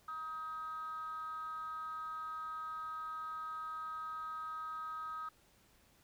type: tone with frequency modulation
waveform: sine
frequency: 1264 Hz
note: D#6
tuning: 27 cents sharp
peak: -39 dBFS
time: 0.08-5.29 s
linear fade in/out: 5 ms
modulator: 311 Hz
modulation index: 0.39
effects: tanh soft clip ceiling -36 dBFS + pink hiss -68 dBFS RMS until 6.03 s